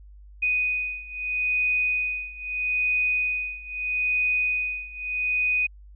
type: beating tone pair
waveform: sine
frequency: 2489 / 2489.78 Hz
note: D#7 / D#7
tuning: 0 / +1 cents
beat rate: 0.78 Hz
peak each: -25 / -27 dBFS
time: 0.42-5.67 s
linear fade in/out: 10 ms
effects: added 50 Hz sine -44 dBFS peak until 5.95 s